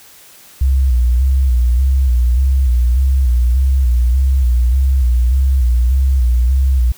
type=tone with vibrato; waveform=sine; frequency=63.4 Hz; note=B1; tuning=46 cents sharp; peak=-9 dBFS; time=0.61-6.92 s; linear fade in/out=5 ms; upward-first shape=square; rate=1.7 Hz; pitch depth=78 cents each way; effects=white hiss -42 dBFS RMS until 6.97 s